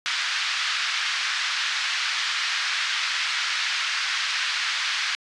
pink band-pass noise, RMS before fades -26 dBFS, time 0.06-5.15 s, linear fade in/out 0 ms, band 1400 to 5200 Hz, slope 24 dB/octave, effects resampled to 24000 Hz

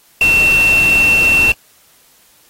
sine tone in noise, 2700 Hz, E7, 41 cents sharp, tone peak -8 dBFS, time 0.21-1.52 s, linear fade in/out 2 ms, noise pink, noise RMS -23 dBFS, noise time 0.21-1.52 s, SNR +12 dB, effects white hiss -50 dBFS RMS until 2.49 s + AAC 48 kbps

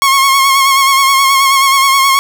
sawtooth tone with vibrato, 1089 Hz, C#6, 31 cents flat, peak -3 dBFS, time 0.02-2.19 s, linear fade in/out 0 ms, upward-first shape sine, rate 9.4 Hz, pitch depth 39 cents each way, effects none

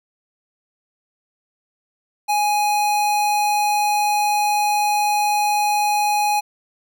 square tone, 832 Hz, G#5, 3 cents sharp, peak -17 dBFS, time 2.28-6.41 s, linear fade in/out 20 ms, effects none

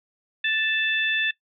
harmonic tone, 880 Hz, A5, in tune, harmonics 2 / 3 / 4, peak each -24 / -26 / -27 dBFS, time 0.44-1.31 s, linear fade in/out 5 ms, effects noise-tail reverb RT60 0.1 s tail -19 dB re dry

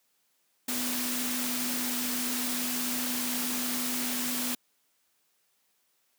sine tone in noise, 246.9 Hz, B3, in tune, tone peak -34 dBFS, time 0.68-4.55 s, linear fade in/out 5 ms, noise white, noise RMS -32 dBFS, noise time 0.68-4.55 s, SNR -5 dB, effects white hiss -72 dBFS RMS until 6.18 s + high-pass 150 Hz 12 dB/octave

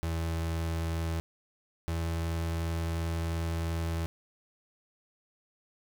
35% pulse tone pair in turn, 82.3 / 82.82 Hz, E2 / E2, -2 / +9 cents, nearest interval unison, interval 11 cents, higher second, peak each -28 dBFS, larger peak neither, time 0.03-1.2 / 1.88-4.06 s, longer second, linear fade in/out 0 ms, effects none

